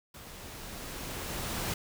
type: noise with level ramp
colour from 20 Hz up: pink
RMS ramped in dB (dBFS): -48 to -33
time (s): 0.14-1.74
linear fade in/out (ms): 5
effects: none